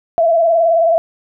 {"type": "tone with vibrato", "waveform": "sine", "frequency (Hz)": 666, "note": "E5", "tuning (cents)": 18, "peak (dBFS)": -9, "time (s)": [0.18, 0.98], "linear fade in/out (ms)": 0, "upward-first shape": "sine", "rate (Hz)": 19, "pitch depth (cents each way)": 56, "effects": []}